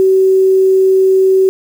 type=tone with quantisation; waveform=sine; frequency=380.4 Hz; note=F#4; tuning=48 cents sharp; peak=-6 dBFS; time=0-1.49 s; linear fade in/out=0 ms; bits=6; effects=none